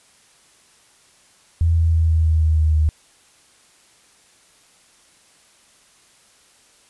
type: tone with pitch steps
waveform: sine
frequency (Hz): 83 / 82.14 / 81.29 / 80.45 / 79.62 / 78.8 / 77.98 / 77.17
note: E2 / E2 / E2 / E2 / D#2 / D#2 / D#2 / D#2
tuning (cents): +12 / -6 / -24 / -42 / +40 / +23 / +4 / -14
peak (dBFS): -13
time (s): 1.61-2.89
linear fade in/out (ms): 0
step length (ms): 160
effects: white hiss -54 dBFS RMS until 6.89 s + resampled to 24000 Hz